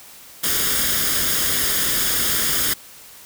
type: noise with comb filter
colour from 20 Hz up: white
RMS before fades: -20 dBFS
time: 0.43-2.74 s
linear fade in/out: 10 ms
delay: 0.59 ms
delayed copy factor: +0.6
effects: white hiss -43 dBFS RMS until 3.25 s